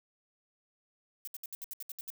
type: noise bursts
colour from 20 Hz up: violet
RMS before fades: -41 dBFS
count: 10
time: 1.25-2.102 s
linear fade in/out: 0 ms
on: 24 ms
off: 68 ms
effects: none